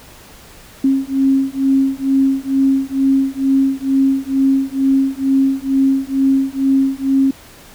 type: beating tone pair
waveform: sine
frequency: 268.7 / 270.9 Hz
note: C4 / C#4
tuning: +46 / -40 cents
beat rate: 2.2 Hz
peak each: -15 dBFS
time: 0.84-7.31 s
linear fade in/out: 5 ms
effects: pink hiss -41 dBFS RMS until 7.74 s